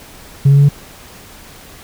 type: tone with pitch steps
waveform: sine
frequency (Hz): 138.59 / 140.12 / 141.67 / 143.23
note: C#3 / C#3 / C#3 / D3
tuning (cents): 0 / +19 / +38 / -43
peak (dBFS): -3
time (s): 0.45-0.69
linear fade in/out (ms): 10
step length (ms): 60
effects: tanh soft clip ceiling -3 dBFS + pink hiss -38 dBFS RMS until 1.83 s